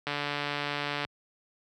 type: click train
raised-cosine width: 0.3 ms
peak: -15 dBFS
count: 143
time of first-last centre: 0.07-1.049 s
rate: 145 Hz
effects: high-pass 80 Hz 12 dB/octave